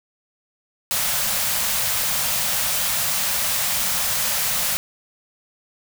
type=band-stop noise; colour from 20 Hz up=white; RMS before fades=-22 dBFS; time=0.91-4.77 s; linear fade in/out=0 ms; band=230 to 490 Hz; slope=96 dB/octave; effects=none

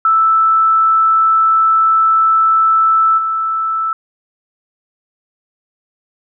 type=tone with level steps; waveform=sine; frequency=1318.5 Hz; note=E6; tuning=in tune; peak=-8 / -14 dBFS; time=0.05-3.93 s; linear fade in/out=2 ms; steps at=3.17 s; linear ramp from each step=20 ms; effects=none

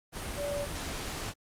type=tone in noise; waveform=sine; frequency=575 Hz; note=D5; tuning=37 cents flat; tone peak=-31 dBFS; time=0.36-0.67 s; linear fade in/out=50 ms; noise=pink; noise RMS=-37 dBFS; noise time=0.12-1.34 s; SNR=+3 dB; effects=low-pass 11000 Hz 12 dB/octave + Opus 32 kbps

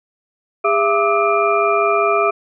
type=tone cluster; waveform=sine; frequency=407.1 / 672 / 1183 / 1288 / 2394 Hz; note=G#4 / E5 / D6 / E6 / D7; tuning=-35 / +33 / +12 / -41 / +33 cents; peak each=-18 / -18 / -19 / -20 / -23 dBFS; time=0.64-2.31 s; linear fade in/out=10 ms; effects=none

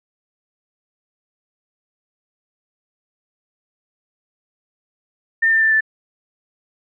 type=tone with pitch steps; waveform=sine; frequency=1808 / 1791.4 / 1774.9 / 1758.6 Hz; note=A6 / A6 / A6 / A6; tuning=+47 / +31 / +15 / -1 cents; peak=-12 dBFS; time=5.42-5.808 s; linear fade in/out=10 ms; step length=97 ms; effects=none

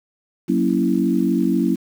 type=chord; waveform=sine; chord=F# dominant seventh; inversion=none; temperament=equal; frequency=185 / 233.1 / 277.2 / 329.6 Hz; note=F#3 / A#3 / C#4 / E4; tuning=0 / 0 / 0 / 0 cents; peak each=-21 dBFS; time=0.48-1.76 s; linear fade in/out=20 ms; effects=7-bit

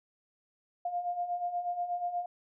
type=beating tone pair; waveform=sine; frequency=699 / 707.3 Hz; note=F5 / F5; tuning=+1 / +22 cents; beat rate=8.3 Hz; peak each=-38 / -32 dBFS; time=0.85-2.26 s; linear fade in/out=5 ms; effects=none

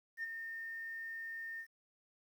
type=tone with ADSR envelope; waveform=sine; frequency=1821 Hz; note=A#6; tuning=41 cents flat; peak=-34 dBFS; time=0.17-1.67 s; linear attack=63 ms; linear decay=20 ms; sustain=-7 dB; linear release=74 ms; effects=tanh soft clip ceiling -34 dBFS + 11-bit

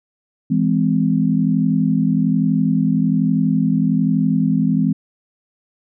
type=chord; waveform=sine; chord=E augmented; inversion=none; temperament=just; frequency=164.81 / 206 / 257.5 Hz; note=E3 / G#3 / B#3; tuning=0 / -14 / -28 cents; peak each=-18 dBFS; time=0.5-4.93 s; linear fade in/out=10 ms; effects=none

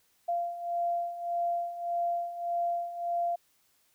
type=beating tone pair; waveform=sine; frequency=690 / 691.7 Hz; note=F5 / F5; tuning=-21 / -17 cents; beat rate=1.7 Hz; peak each=-35 / -30 dBFS; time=0.28-3.36 s; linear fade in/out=10 ms; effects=white hiss -69 dBFS RMS until 3.94 s

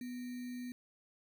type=tone with sample-and-hold; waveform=sine; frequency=246.9 Hz; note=B3; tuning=in tune; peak=-40 dBFS; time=0.01-0.72 s; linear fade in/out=2 ms; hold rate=2100 Hz; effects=none

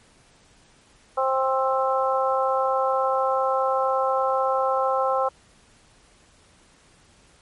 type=harmonic tone; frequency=264.1 Hz; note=C4; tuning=16 cents sharp; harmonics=2 / 3 / 4 / 5; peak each=-23 / -25 / -26 / -27 dBFS; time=1.17-5.29 s; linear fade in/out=10 ms; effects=pink hiss -56 dBFS RMS until 7.41 s + MP3 48 kbps

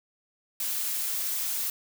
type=noise; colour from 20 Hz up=blue; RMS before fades=-30 dBFS; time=0.6-1.7 s; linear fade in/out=2 ms; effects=none

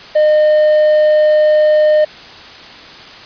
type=tone; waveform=triangle; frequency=610 Hz; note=D#5; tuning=34 cents flat; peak=-5 dBFS; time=0.15-2.05 s; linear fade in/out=10 ms; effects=white hiss -34 dBFS RMS until 3.25 s + resampled to 11025 Hz

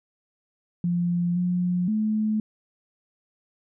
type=tone with pitch steps; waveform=sine; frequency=174.2 / 178.5 / 215.4 Hz; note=F3 / F3 / A3; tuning=-4 / +38 / -37 cents; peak=-21 dBFS; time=0.84-2.4 s; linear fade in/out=2 ms; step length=520 ms; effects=none

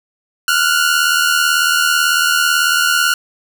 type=tone pair together; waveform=sawtooth; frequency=1392 / 1470.1 Hz; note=F6 / F#6; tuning=-6 / -12 cents; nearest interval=minor second; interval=94 cents; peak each=-11 dBFS; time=0.48-3.14 s; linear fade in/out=2 ms; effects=none

